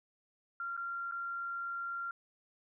sine tone with dropouts, 1382 Hz, F6, 19 cents flat, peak -36 dBFS, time 0.6-2.11 s, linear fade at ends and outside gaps 2 ms, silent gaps 0.767-0.775 / 1.113-1.121 s, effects none

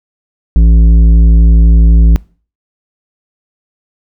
sine tone with tanh clipping, 56 Hz, A1, 31 cents sharp, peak -4 dBFS, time 0.56-2.16 s, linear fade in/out 0 ms, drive 10 dB, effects noise-tail reverb RT60 0.4 s tail -23 dB re dry

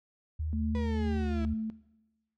sine tone with pitch glide, 77.78 to 75.43 Hz, D#2 to D2, 0 to +47 cents, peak -30 dBFS, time 0.39-1.54 s, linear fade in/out 10 ms, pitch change -53 cents, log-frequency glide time 1.16-1.24 s
sine tone with tremolo, 220 Hz, A3, in tune, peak -31 dBFS, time 0.53-1.7 s, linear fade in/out 0 ms, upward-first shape triangle, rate 2.3 Hz, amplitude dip 30%
35% pulse exponential sweep, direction down, 493.9 to 326.6 Hz, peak -35 dBFS, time 0.75-1.45 s, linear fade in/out 0 ms
effects noise-tail reverb RT60 1.0 s tail -20 dB re dry + low-pass 4000 Hz 12 dB/octave

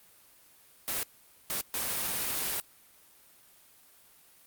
white noise bursts at uneven times, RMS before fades -32 dBFS, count 3, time 0.88-1.03 / 1.5-1.61 / 1.74-2.6 s, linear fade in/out 0 ms, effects white hiss -59 dBFS RMS until 4.46 s + Opus 32 kbps

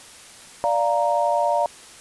sine chord, Bb major, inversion first, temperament equal, 587.3 / 698.5 / 932.3 Hz, D5 / F5 / Bb5, 0 / 0 / 0 cents, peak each -22 dBFS, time 0.64-1.66 s, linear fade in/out 0 ms, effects white hiss -44 dBFS RMS until 2 s + resampled to 24000 Hz

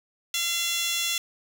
15% pulse tone with high-pass filter, 684 Hz, F5, 36 cents flat, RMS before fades -27 dBFS, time 0.34-1.18 s, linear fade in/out 2 ms, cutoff 3800 Hz, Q 2.4, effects none

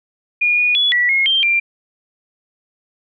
sine tone with pitch steps, 2435 / 2455 / 3404 / 1949 / 2159 / 3160 / 2375 Hz, D#7 / D#7 / G#7 / B6 / C#7 / G7 / D7, -38 / -24 / +42 / -23 / -46 / +13 / +19 cents, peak -12 dBFS, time 0.41-1.6 s, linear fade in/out 10 ms, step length 170 ms, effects none

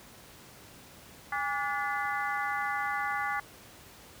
harmonic tone with a mistuned harmonic, 288.7 Hz, D4, 30 cents flat, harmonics 3 / 4 / 5 / 6 / 7, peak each -34 / -35 / -36 / -37 / -37 dBFS, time 1.32-3.4 s, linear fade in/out 5 ms, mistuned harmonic 3, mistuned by -100 cents, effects pink hiss -52 dBFS RMS until 4.2 s + high-pass 60 Hz 12 dB/octave

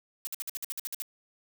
blue noise bursts, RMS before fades -35 dBFS, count 11, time 0.25-1.021 s, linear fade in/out 0 ms, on 21 ms, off 54 ms, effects none

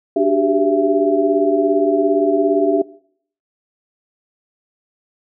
sine tone cluster, 294.9 / 380.9 / 398.3 / 668 Hz, D4 / G4 / G4 / E5, +7 / -50 / +28 / +23 cents, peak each -18 dBFS, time 0.16-2.82 s, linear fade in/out 5 ms, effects noise-tail reverb RT60 0.6 s tail -20 dB re dry

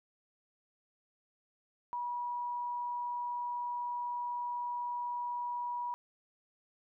sine tone, 968 Hz, B5, 35 cents flat, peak -34 dBFS, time 1.93-5.94 s, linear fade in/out 0 ms, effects none

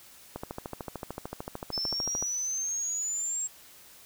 click train, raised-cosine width 1 ms, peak -21 dBFS, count 26, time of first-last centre 0.36-2.226 s, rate 13.4 Hz
sine exponential sweep, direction up, 5230 to 7600 Hz, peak -29 dBFS, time 1.72-3.48 s, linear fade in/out 20 ms
effects white hiss -53 dBFS RMS until 4.05 s

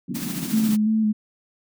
white band-pass noise, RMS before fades -30 dBFS, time 0.08-0.75 s, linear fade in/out 10 ms, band 150 to 290 Hz, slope 48 dB/octave
white noise with tremolo, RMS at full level -32 dBFS, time 0.14-0.77 s, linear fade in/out 20 ms, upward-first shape triangle, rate 14 Hz, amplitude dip 40%
sine tone with vibrato, 216.2 Hz, A3, 30 cents flat, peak -17 dBFS, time 0.52-1.13 s, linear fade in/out 20 ms, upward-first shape square, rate 2.9 Hz, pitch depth 24 cents each way
effects none

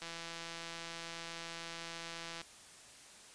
click train, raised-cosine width 0.2 ms, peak -27 dBFS, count 401, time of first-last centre 0.02-2.415 s, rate 167 Hz, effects white hiss -56 dBFS RMS until 3.34 s + resampled to 22050 Hz

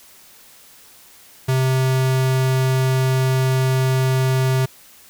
square tone, 130.81 Hz, C3, in tune, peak -16 dBFS, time 1.48-4.66 s, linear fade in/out 10 ms, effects white hiss -47 dBFS RMS until 5.09 s

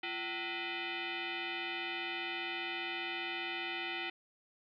sine tone with frequency modulation, 210 Hz, G#3, 19 cents sharp, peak -36 dBFS, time 0.03-4.1 s, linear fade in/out 5 ms, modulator 555 Hz, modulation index 5.6, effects 13-bit

